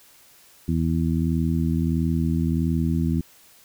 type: harmonic tone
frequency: 81.5 Hz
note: E2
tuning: 19 cents flat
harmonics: 1 / 2 / 3 / 4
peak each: -25 / -23 / -25 / -31 dBFS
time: 0.68-3.21 s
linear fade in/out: 5 ms
effects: white hiss -53 dBFS RMS until 3.64 s